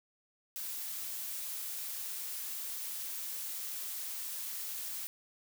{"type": "noise", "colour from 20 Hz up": "blue", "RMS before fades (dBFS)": -40, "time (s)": [0.56, 5.07], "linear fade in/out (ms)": 0, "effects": []}